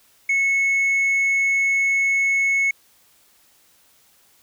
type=tone with tanh clipping; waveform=triangle; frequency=2197 Hz; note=C#7; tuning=16 cents flat; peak=-17 dBFS; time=0.29-2.71 s; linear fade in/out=5 ms; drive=7 dB; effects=white hiss -57 dBFS RMS until 4.42 s